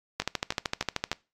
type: two click trains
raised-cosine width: 0.2 ms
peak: -9 / -17 dBFS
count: 13 / 4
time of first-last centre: 0.2-1.116 / 0.22-1.129 s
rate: 13.1 / 3.3 Hz
effects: noise-tail reverb RT60 0.3 s tail -23 dB re dry + AAC 64 kbps